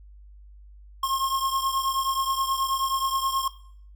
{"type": "beating tone pair", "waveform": "square", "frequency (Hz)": [1071, 1080.4], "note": ["C6", "C#6"], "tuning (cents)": [40, -45], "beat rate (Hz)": 9.4, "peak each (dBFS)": [-25, -30], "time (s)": [1.03, 3.48], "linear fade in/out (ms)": 5, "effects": ["noise-tail reverb RT60 0.6 s tail -17 dB re dry", "added 50 Hz sine -45 dBFS peak until 3.95 s"]}